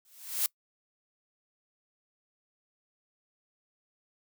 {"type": "noise with exponential growth", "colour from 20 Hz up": "blue", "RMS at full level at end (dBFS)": -25, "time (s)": [0.05, 0.46], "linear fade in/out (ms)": 1, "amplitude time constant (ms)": 89, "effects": ["noise-tail reverb RT60 0.1 s tail -24 dB re dry"]}